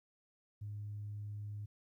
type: tone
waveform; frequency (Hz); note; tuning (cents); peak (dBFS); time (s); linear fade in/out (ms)
sine; 103.83; G#2; 0; -40; 0.61-1.66; 10
effects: tanh soft clip ceiling -36 dBFS + 13-bit